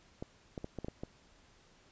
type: clicks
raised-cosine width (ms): 2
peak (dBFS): -26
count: 7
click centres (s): 0.225 / 0.578 / 0.644 / 0.787 / 0.846 / 0.884 / 1.035
effects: pink hiss -64 dBFS RMS until 1.91 s + resampled to 16000 Hz